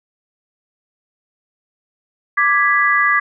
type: chord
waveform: sine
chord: G# diminished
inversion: second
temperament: equal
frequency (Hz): 1174.7 / 1661.2 / 1975.5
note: D6 / G#6 / B6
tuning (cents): 0 / 0 / 0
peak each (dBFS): -16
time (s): 2.37-3.2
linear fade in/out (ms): 10
effects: none